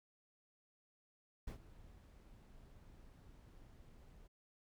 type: noise with ADSR envelope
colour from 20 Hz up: brown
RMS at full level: -44 dBFS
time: 1.47-4.28 s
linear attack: 9 ms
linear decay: 96 ms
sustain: -16 dB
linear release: 16 ms
effects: none